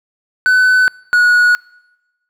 triangle tone pair in turn, 1506 / 1458.9 Hz, F#6 / F#6, +30 / -25 cents, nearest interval minor second, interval 55 cents, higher first, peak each -6 dBFS, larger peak neither, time 0.46-0.88 / 1.13-1.55 s, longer neither, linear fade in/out 0 ms, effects noise-tail reverb RT60 1.0 s tail -25 dB re dry

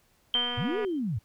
sine tone with exponential decay, 3136 Hz, G7, in tune, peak -21 dBFS, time 0.34-0.99 s, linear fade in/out 1 ms, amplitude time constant 140 ms
click train, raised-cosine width 0.5 ms, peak -22 dBFS, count 122, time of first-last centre 0.35-0.848 s, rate 243 Hz
sine linear two-way sweep, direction up then down, 88 to 448.8 to 88 Hz, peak -27 dBFS, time 0.57-1.19 s, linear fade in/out 10 ms, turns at 0.79 s
effects pink hiss -66 dBFS RMS until 1.24 s

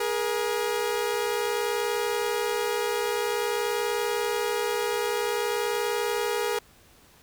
sawtooth tone pair together, 414.9 / 475.4 Hz, G#4 / A#4, -2 / +34 cents, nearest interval major second, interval 236 cents, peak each -24 dBFS, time 0-6.59 s, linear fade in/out 5 ms, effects pink hiss -56 dBFS RMS until 7.22 s

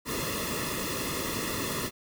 pink noise with comb filter, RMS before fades -32 dBFS, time 0.05-1.91 s, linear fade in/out 50 ms, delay 1.3 ms, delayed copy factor -0.85, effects none

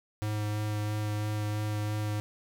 square tone with vibrato, 105.7 Hz, G#2, 31 cents sharp, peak -30 dBFS, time 0.22-2.2 s, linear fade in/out 0 ms, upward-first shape sine, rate 3 Hz, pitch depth 11 cents each way, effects none

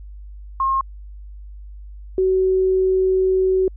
sine tone pair in turn, 1072 / 375.8 Hz, C6 / F#4, +42 / +27 cents, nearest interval octave + tritone, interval 1815 cents, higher first, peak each -16 / -14 dBFS, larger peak second, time 0.6-0.81 / 2.18-3.68 s, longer second, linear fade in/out 2 ms, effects added 50 Hz sine -34 dBFS peak until 3.76 s

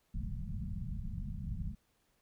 pink low-pass noise, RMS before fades -39 dBFS, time 0.14-1.75 s, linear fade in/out 10 ms, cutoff 220 Hz, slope 96 dB/octave, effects pink hiss -75 dBFS RMS until 2.21 s

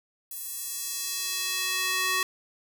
square tone with high-pass filter sweep, 373 Hz, F#4, 14 cents sharp, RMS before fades -30 dBFS, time 0.31-2.23 s, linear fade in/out 2 ms, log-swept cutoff 12000 to 1400 Hz, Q 0.85, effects none

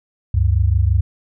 sine tone pair together, 71.1 / 97.05 Hz, C#2 / G2, +45 / -17 cents, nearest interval perfect fourth, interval 538 cents, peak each -15 dBFS, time 0.34-1.01 s, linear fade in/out 5 ms, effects none

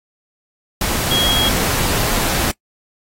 sine tone in noise, 3293 Hz, G#7, 15 cents flat, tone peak -15 dBFS, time 1.11-1.49 s, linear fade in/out 2 ms, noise pink, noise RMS -19 dBFS, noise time 0.81-2.51 s, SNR +1 dB, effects noise-tail reverb RT60 0.1 s tail -23 dB re dry + AAC 48 kbps

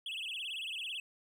triangle tone with vibrato, 2958 Hz, F#7, 1 cent flat, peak -36 dBFS, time 0.06-1 s, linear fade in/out 2 ms, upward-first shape sine, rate 18 Hz, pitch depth 240 cents each way, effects none

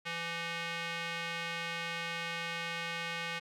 square tone with band-pass filter, 168.2 Hz, E3, 35 cents sharp, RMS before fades -38 dBFS, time 0.05-3.4 s, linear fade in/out 20 ms, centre 2400 Hz, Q 1.6, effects none

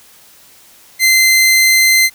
sawtooth tone, 2072 Hz, C7, 17 cents flat, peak -4 dBFS, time 0.99-2.1 s, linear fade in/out 50 ms, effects white hiss -44 dBFS RMS until 2.14 s

